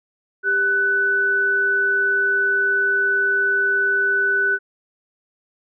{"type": "tone pair together", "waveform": "sine", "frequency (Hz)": [395.8, 1494.3], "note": ["G4", "F#6"], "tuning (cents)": [17, 17], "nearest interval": "octave + major seventh", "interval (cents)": 2300, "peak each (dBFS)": [-26, -16], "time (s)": [0.43, 4.59], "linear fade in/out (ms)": 50, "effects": []}